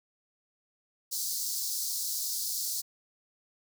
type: high-pass noise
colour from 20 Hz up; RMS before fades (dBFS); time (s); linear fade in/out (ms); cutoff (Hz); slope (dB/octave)
pink; -33; 1.11-2.82; 20; 4400; 48
effects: none